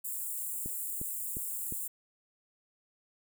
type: high-pass noise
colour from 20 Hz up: white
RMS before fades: -37 dBFS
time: 0.04-1.88 s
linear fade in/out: 10 ms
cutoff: 7300 Hz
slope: 96 dB/octave
type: click train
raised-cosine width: 3 ms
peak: -28 dBFS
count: 4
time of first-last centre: 0.66-1.724 s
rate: 2.82 Hz
effects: none